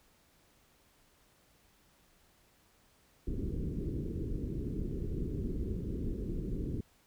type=low-pass noise; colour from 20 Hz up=pink; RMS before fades=-36 dBFS; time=3.27-6.81 s; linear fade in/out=5 ms; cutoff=420 Hz; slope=48 dB/octave; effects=pink hiss -67 dBFS RMS until 7.06 s

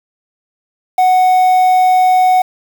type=tone with quantisation; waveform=triangle; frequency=740 Hz; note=F#5; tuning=in tune; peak=-5 dBFS; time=0.98-2.42 s; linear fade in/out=5 ms; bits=5; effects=none

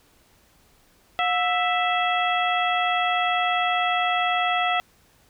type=harmonic tone with a mistuned harmonic; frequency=659.3 Hz; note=E5; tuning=in tune; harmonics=1 / 2 / 3 / 4 / 5; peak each=-23 / -26 / -28 / -29 / -30 dBFS; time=1.19-4.8 s; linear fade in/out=0 ms; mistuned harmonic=1; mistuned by=+150 cents; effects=pink hiss -59 dBFS RMS until 5.29 s

